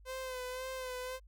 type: tone with vibrato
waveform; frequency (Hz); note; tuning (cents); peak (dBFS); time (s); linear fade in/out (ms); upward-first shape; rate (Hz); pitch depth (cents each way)
sawtooth; 512; C5; -38; -35; 0.05-1.2; 50; sine; 1.9; 36
effects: added 50 Hz sine -55 dBFS peak until 1.27 s